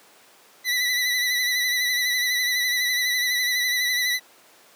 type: tone with vibrato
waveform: 25% pulse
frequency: 1980 Hz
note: B6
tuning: 4 cents sharp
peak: -17 dBFS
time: 0.64-4.2 s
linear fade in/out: 50 ms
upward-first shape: sine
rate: 12 Hz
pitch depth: 39 cents each way
effects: pink hiss -52 dBFS RMS until 4.75 s + high-pass 400 Hz 12 dB/octave